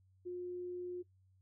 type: tone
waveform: sine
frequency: 357.6 Hz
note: F4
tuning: 41 cents sharp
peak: -39 dBFS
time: 0.25-1.03 s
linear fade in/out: 20 ms
effects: noise-tail reverb RT60 0.1 s tail -18 dB re dry + added 94 Hz sine -66 dBFS peak until 1.41 s